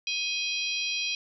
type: harmonic tone with a mistuned harmonic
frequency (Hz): 808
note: G#5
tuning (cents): -48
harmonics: 3 / 4 / 5 / 6 / 7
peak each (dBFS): -31 / -33 / -35 / -37 / -38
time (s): 0.07-1.15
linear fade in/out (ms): 2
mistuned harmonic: 3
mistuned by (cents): +57
effects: none